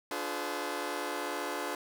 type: chord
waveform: 15% pulse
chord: D diminished seventh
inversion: none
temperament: just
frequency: 293.7 / 352.4 / 422.9 / 507.5 Hz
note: D4 / F4 / Ab4 / Cb5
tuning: 0 / +16 / +31 / +47 cents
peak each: -33 dBFS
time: 0.11-1.75 s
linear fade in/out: 2 ms
effects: none